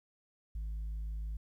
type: tone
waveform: sine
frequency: 53.1 Hz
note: G#1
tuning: 39 cents sharp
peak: -33 dBFS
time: 0.55-1.37 s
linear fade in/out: 5 ms
effects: tanh soft clip ceiling -35 dBFS + 12-bit